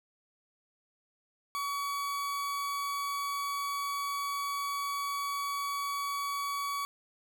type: tone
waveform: 40% pulse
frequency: 1132 Hz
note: C#6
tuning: 36 cents sharp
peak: -31 dBFS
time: 1.55-6.85 s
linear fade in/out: 0 ms
effects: 11-bit

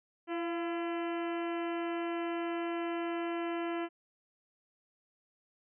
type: harmonic tone with a mistuned harmonic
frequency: 337.7 Hz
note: E4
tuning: 42 cents sharp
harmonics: 1 / 2 / 3 / 4 / 5 / 6 / 7 / 8 / 9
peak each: -34 / -40 / -44 / -46 / -48 / -50 / -51 / -52 / -53 dBFS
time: 0.27-3.89 s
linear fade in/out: 50 ms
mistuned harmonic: 2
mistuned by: +33 cents
effects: none

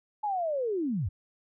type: linear sweep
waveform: sine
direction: down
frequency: 863 to 73.42 Hz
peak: -27 dBFS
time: 0.23-1.09 s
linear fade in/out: 10 ms
effects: none

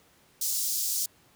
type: high-pass noise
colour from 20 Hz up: pink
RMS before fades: -29 dBFS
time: 0.41-1.06 s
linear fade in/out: 5 ms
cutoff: 5200 Hz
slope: 24 dB/octave
effects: pink hiss -61 dBFS RMS until 1.35 s + high-pass 80 Hz 12 dB/octave

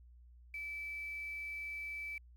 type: tone with quantisation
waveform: sine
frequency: 2312 Hz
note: D7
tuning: 28 cents flat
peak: -40 dBFS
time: 0.54-2.18 s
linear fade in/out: 2 ms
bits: 10
effects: added 60 Hz sine -56 dBFS peak until 2.36 s + AAC 64 kbps

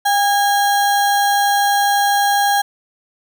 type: tone with sample-and-hold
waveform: sine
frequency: 806 Hz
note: G5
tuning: 48 cents sharp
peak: -12 dBFS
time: 0.05-2.62 s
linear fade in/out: 10 ms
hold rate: 2450 Hz
effects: none

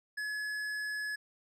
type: tone with tanh clipping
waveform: triangle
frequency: 1700 Hz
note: G#6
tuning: 40 cents sharp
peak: -36 dBFS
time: 0.17-1.16 s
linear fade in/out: 10 ms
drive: 16 dB
effects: none

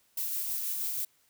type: noise with tremolo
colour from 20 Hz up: violet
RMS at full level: -32 dBFS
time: 0.17-1.05 s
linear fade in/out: 5 ms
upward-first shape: sine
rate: 6.2 Hz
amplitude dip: 25%
effects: white hiss -68 dBFS RMS until 1.29 s

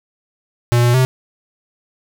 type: tone with pitch steps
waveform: square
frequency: 120 / 120.8 / 129.4 Hz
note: B2 / B2 / C3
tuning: -49 / -38 / -19 cents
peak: -11 dBFS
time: 0.72-1.05 s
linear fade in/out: 0 ms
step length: 110 ms
effects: none

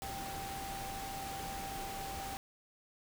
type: tone in noise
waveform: sine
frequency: 784 Hz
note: G5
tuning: in tune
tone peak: -42 dBFS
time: 0.02-2.37 s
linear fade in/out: 0 ms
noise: pink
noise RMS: -44 dBFS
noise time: 0.02-2.37 s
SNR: -1 dB
effects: none

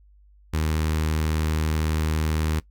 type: tone with notch filter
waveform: sawtooth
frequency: 78.1 Hz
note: D#2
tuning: 7 cents sharp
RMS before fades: -24 dBFS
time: 0.53-2.6 s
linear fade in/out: 10 ms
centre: 660 Hz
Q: 1.9
effects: noise-tail reverb RT60 0.1 s tail -18 dB re dry + added 50 Hz sine -51 dBFS peak until 2.7 s

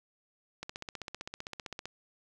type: click train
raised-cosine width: 0.2 ms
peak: -22 dBFS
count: 20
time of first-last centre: 0.63-1.856 s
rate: 15.5 Hz
effects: none

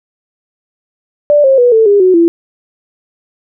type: tone with pitch steps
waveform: sine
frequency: 587.3 / 535.5 / 488.2 / 445.1 / 405.8 / 370 / 337.3 Hz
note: D5 / C5 / B4 / A4 / G#4 / F#4 / E4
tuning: 0 / +40 / -20 / +20 / -40 / 0 / +40 cents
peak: -4 dBFS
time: 1.3-2.28 s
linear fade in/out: 0 ms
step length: 140 ms
effects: none

